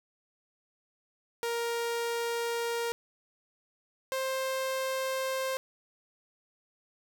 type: tone pair in turn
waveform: sawtooth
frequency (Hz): 468.1 / 527.1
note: A#4 / C5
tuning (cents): +7 / +13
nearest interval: major second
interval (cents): 206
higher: second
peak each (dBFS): -26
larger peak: neither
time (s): 1.43-2.92 / 4.12-5.57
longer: first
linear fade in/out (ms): 0
effects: none